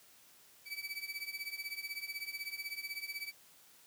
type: tone with tremolo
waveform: 30% pulse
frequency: 2300 Hz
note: D7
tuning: 37 cents flat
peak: -34 dBFS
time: 0.65-3.33 s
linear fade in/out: 50 ms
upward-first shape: triangle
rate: 16 Hz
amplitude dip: 90%
effects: white hiss -62 dBFS RMS until 3.86 s + high-pass 80 Hz 12 dB/octave